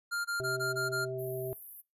square tone bursts, 1400 Hz, F6, 4 cents sharp, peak -32 dBFS, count 6, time 0.11-1.055 s, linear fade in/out 20 ms, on 140 ms, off 21 ms
harmonic tone, 129.2 Hz, C3, 21 cents flat, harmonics 1 / 3 / 5, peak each -40 / -36 / -40 dBFS, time 0.4-1.53 s, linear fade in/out 0 ms
pink high-pass noise, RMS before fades -45 dBFS, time 1.18-1.82 s, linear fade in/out 20 ms, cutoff 11000 Hz, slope 96 dB/octave
effects noise-tail reverb RT60 0.2 s tail -22 dB re dry + resampled to 32000 Hz

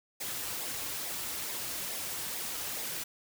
white noise with flanger, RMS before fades -37 dBFS, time 0.2-3.04 s, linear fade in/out 10 ms, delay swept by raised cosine 0.67 to 5.37 ms, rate 2.3 Hz, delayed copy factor -0.5, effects none

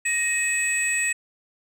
sine tone cluster, 1873 / 2548 / 7930 Hz, A#6 / D#7 / B8, +8 / +41 / +6 cents, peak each -24 dBFS, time 0.05-1.13 s, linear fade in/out 10 ms, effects tanh soft clip ceiling -16 dBFS

